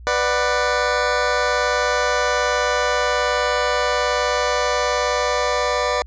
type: chord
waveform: 20% pulse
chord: B minor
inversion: none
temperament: just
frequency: 493.9 / 592.7 / 740.8 Hz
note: B4 / D5 / F#5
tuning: 0 / +16 / +2 cents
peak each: -16 / -16 / -21 dBFS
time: 0.07-6.02 s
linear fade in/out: 0 ms
effects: added 60 Hz sine -36 dBFS peak until 6.06 s + resampled to 16000 Hz